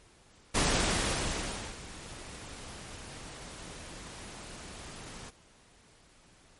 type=noise with ADSR envelope; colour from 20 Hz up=pink; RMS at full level=-26 dBFS; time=0.54-5.31 s; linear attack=17 ms; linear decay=1200 ms; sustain=-19 dB; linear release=25 ms; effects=pink hiss -60 dBFS RMS until 6.59 s + MP3 48 kbps